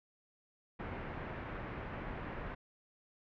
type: low-pass noise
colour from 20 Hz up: pink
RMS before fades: -43 dBFS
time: 0.79-2.55 s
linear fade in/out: 10 ms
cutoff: 2200 Hz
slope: 24 dB/octave
effects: none